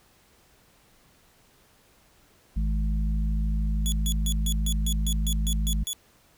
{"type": "harmonic tone", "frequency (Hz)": 53, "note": "G#1", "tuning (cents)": 36, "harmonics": [1, 3, 4], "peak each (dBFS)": [-23, -33, -35], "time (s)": [2.56, 5.84], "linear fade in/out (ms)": 10}
{"type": "tone bursts", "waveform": "15% pulse", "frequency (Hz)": 3400, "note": "G#7", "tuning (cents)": 40, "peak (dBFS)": -21, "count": 11, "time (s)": [3.86, 5.931], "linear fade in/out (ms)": 0, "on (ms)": 61, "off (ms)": 140}
{"effects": ["pink hiss -60 dBFS RMS until 6.37 s"]}